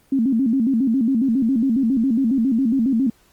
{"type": "tone with vibrato", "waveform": "sine", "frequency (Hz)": 247, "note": "B3", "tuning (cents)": 0, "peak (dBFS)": -15, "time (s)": [0.12, 3.1], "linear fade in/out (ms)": 5, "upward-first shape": "square", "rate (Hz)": 7.3, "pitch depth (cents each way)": 160, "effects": ["pink hiss -57 dBFS RMS until 3.32 s", "Opus 24 kbps"]}